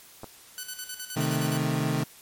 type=clicks; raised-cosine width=1 ms; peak=-25 dBFS; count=2; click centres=0.234 / 0.243 s
type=tone with tremolo; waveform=5% pulse; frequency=1500 Hz; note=F#6; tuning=23 cents sharp; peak=-22 dBFS; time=0.58-1.57 s; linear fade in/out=0 ms; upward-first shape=square; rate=9.6 Hz; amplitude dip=65%
type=chord; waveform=30% pulse; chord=A diminished; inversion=first; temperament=equal with one note detuned; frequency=130.81 / 154.94 / 220 Hz; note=C3 / Eb3 / A3; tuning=0 / -7 / 0 cents; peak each=-26 / -25 / -29 dBFS; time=1.16-2.04 s; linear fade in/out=10 ms
effects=white hiss -51 dBFS RMS until 2.21 s + MP3 64 kbps